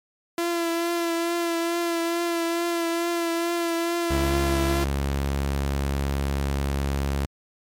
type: tone with vibrato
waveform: sawtooth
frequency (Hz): 338.7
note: E4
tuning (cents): +47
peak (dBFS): -19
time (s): 0.38-4.84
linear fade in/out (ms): 2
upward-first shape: triangle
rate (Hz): 2.3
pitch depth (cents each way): 27
type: tone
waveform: sawtooth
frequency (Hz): 69.4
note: C#2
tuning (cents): +3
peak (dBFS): -19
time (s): 4.1-7.26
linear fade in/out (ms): 10
effects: MP3 64 kbps